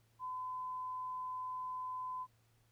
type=tone; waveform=sine; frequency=1015 Hz; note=B5; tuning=47 cents sharp; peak=-39 dBFS; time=0.19-2.27 s; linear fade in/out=50 ms; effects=added 113 Hz sine -70 dBFS peak until 2.71 s + pink hiss -75 dBFS RMS until 2.71 s